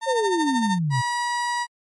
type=tone with tremolo; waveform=35% pulse; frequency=908 Hz; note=A#5; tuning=46 cents flat; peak=-19 dBFS; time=0.01-0.79 s; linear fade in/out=50 ms; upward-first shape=sine; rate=13 Hz; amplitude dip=65%
type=exponential sweep; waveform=sine; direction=down; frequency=554.4 to 118.5 Hz; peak=-20 dBFS; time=0.06-1.02 s; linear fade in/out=20 ms
type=tone; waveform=30% pulse; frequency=964 Hz; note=B5; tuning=42 cents flat; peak=-20 dBFS; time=0.9-1.67 s; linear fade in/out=50 ms
effects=low-pass 11000 Hz 12 dB/octave + MP3 48 kbps